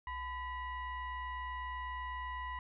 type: tone with frequency modulation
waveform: sine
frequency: 1004 Hz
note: B5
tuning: 28 cents sharp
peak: -38 dBFS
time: 0.07-2.59 s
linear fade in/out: 2 ms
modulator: 940 Hz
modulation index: 1
effects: none